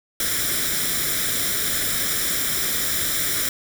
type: noise with comb filter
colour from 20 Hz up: white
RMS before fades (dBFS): -23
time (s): 0.2-3.49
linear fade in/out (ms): 2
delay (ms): 0.55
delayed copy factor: +0.7
effects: none